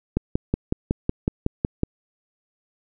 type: click train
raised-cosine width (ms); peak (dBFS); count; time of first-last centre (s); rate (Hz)
3; -7; 10; 0.17-1.834; 5.41
effects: none